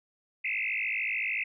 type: tone with frequency modulation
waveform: sine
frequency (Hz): 2349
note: D7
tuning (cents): 0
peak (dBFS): -28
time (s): 0.44-1.44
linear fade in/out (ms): 10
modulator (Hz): 53.6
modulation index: 6.1
effects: none